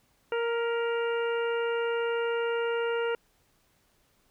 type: harmonic tone with a mistuned harmonic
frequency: 466.2 Hz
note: A#4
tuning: in tune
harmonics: 1 / 2 / 3 / 4 / 5 / 6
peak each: -27 / -37 / -35 / -43 / -45 / -41 dBFS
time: 0.32-3.15 s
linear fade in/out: 2 ms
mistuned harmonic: 4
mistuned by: +30 cents
effects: pink hiss -68 dBFS RMS until 4.3 s